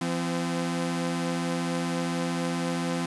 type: tone pair together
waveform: sawtooth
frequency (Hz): 170.1 / 257.3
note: F3 / C4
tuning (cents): -45 / -29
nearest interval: perfect fifth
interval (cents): 716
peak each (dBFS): -25 / -26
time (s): 0.01-3.06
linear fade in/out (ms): 5
effects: resampled to 24000 Hz + 8-bit